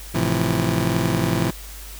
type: chord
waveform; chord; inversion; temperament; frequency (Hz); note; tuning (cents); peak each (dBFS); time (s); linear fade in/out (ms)
25% pulse; F major seventh; first; just; 109.13 / 130.96 / 163.7 / 174.61; A2 / C3 / E3 / F3; -14 / +2 / -12 / 0; -21; 0.14-1.51; 10
effects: added 50 Hz sine -36 dBFS peak until 1.99 s + white hiss -40 dBFS RMS until 1.99 s